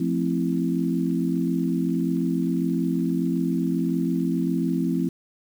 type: chord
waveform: sine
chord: F major seventh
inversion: none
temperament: equal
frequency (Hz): 174.61 / 220 / 261.6 / 329.6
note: F3 / A3 / C4 / E4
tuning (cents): 0 / 0 / 0 / 0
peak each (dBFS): -25 / -30 / -25 / -28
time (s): 0-5.09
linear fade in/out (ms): 5
effects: 8-bit